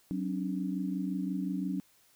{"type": "tone cluster", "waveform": "sine", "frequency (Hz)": [186.8, 270.4, 296.1], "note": ["F#3", "C#4", "D4"], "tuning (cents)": [17, -43, 14], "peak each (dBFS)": [-33, -36, -37], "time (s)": [0.11, 1.8], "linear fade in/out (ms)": 0, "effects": ["white hiss -65 dBFS RMS until 2.15 s"]}